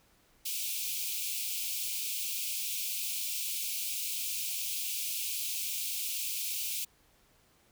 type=high-pass noise; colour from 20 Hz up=white; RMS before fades=-35 dBFS; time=0.45-6.85 s; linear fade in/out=10 ms; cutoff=2300 Hz; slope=96 dB/octave; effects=pink hiss -66 dBFS RMS until 7.71 s